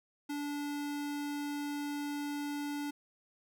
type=tone; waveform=square; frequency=290 Hz; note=D4; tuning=22 cents flat; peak=-36 dBFS; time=0.29-2.91 s; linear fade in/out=10 ms; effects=none